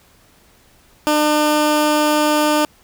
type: tone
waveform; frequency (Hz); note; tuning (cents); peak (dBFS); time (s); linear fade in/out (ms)
15% pulse; 301.1; D4; +43; -7; 1.07-2.65; 0
effects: pink hiss -52 dBFS RMS until 2.83 s